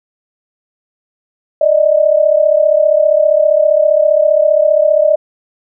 sine tone pair together, 590.9 / 626 Hz, D5 / D#5, +10 / +10 cents, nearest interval minor second, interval 100 cents, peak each -10 dBFS, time 1.61-5.16 s, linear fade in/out 5 ms, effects none

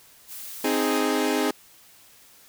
blue noise, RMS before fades -38 dBFS, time 0.27-1.01 s, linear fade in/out 50 ms
sawtooth chord, Ab major, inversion first, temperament equal, 261.6 / 311.1 / 415.3 Hz, C4 / Eb4 / Ab4, 0 / 0 / 0 cents, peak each -22 dBFS, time 0.64-1.51 s, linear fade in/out 5 ms
effects white hiss -53 dBFS RMS until 2.48 s

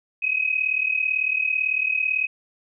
sine tone pair together, 2515 / 2553 Hz, D#7 / D#7, +18 / +44 cents, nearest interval unison, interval 26 cents, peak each -23 dBFS, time 0.22-2.27 s, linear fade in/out 10 ms, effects none

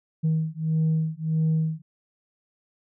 sine beating tone pair, 158.1 / 159.7 Hz, D#3 / D#3, +28 / +45 cents, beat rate 1.6 Hz, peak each -23 dBFS, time 0.23-1.82 s, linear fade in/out 20 ms, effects tanh soft clip ceiling -17 dBFS

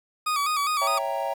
40% pulse tone with vibrato, 1189 Hz, D6, 21 cents sharp, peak -22 dBFS, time 0.26-0.99 s, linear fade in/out 10 ms, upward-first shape square, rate 4.9 Hz, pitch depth 71 cents each way
triangle chord, C# diminished seventh, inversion none, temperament equal, 554.4 / 659.3 / 784 / 932.3 Hz, C#5 / E5 / G5 / Bb5, 0 / 0 / 0 / 0 cents, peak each -29 dBFS, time 0.81-1.34 s, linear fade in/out 10 ms
effects 8-bit

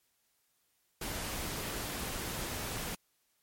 pink noise, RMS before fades -38 dBFS, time 1.01-2.95 s, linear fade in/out 5 ms, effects white hiss -75 dBFS RMS until 3.42 s + MP3 64 kbps

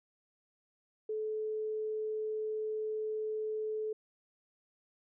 sine tone, 432.4 Hz, A4, 30 cents flat, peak -33 dBFS, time 1.09-3.93 s, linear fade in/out 5 ms, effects none

